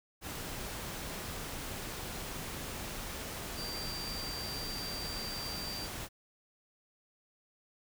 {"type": "tone in noise", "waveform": "sine", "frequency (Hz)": 4699, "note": "D8", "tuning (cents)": 0, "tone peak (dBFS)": -40, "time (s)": [3.55, 5.89], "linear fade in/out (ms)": 50, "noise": "pink", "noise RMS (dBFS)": -41, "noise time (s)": [0.21, 6.09], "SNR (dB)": -2, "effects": []}